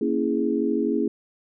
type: chord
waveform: sine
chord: A# half-diminished seventh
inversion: none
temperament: equal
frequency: 233.1 / 277.2 / 329.6 / 415.3 Hz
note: A#3 / C#4 / E4 / G#4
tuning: 0 / 0 / 0 / 0 cents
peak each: -26 dBFS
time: 0.01-1.08 s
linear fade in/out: 5 ms
effects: none